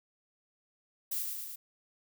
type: noise with echo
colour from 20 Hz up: violet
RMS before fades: -34 dBFS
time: 1.11-1.23 s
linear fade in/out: 10 ms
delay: 110 ms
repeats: 3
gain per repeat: -3 dB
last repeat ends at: 1.56 s
effects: none